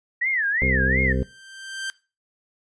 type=tone with vibrato; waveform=sine; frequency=1858 Hz; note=A#6; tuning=6 cents flat; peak=-20 dBFS; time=0.21-1.13 s; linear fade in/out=10 ms; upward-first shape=sine; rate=2.8 Hz; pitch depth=250 cents each way
type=harmonic tone; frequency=64.9 Hz; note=C2; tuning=13 cents flat; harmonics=1 / 2 / 3 / 4 / 6 / 7 / 8; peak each=-24 / -27 / -29 / -30 / -32 / -32 / -33 dBFS; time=0.62-1.23 s; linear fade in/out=0 ms
type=tone with exponential growth; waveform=sawtooth; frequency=1568 Hz; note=G6; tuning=in tune; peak=-22 dBFS; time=0.88-1.9 s; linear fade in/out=0 ms; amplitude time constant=220 ms
effects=noise-tail reverb RT60 0.3 s tail -19 dB re dry + resampled to 22050 Hz